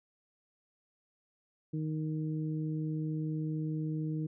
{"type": "harmonic tone", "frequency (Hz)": 155.56, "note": "D#3", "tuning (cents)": 0, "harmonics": [1, 2, 3], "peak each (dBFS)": [-33, -37, -48], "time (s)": [1.73, 4.27], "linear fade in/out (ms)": 10, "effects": []}